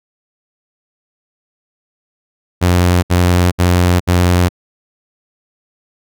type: tone bursts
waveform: sawtooth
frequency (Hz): 88.9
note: F2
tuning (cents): +31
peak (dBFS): -5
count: 4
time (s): 2.61-4.491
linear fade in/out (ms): 20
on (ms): 420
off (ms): 67
effects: none